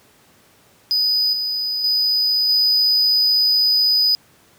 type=tone with level steps; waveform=triangle; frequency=4978 Hz; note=D#8; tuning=in tune; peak=-14 / -19 / -14 / -12 dBFS; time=0.91-4.15 s; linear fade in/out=0 ms; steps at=1.33 / 1.84 / 2.49 s; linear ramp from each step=2 ms; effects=pink hiss -53 dBFS RMS until 4.58 s + high-pass 100 Hz 12 dB/octave